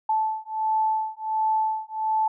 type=beating tone pair; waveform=sine; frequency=873 / 874.4 Hz; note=A5 / A5; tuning=-14 / -11 cents; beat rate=1.4 Hz; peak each=-25 dBFS; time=0.09-2.28 s; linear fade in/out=5 ms; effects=none